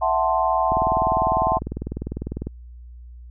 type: chord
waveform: sine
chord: F# half-diminished seventh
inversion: third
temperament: equal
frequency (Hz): 659.3 / 740 / 880 / 1046.5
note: E5 / F#5 / A5 / C6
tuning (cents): 0 / 0 / 0 / 0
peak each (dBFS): -23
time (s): 0.01-1.59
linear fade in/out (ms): 20
type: click train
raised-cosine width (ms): 3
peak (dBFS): -15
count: 36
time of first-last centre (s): 0.72-2.47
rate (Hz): 20
effects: added 60 Hz sine -38 dBFS peak until 3.3 s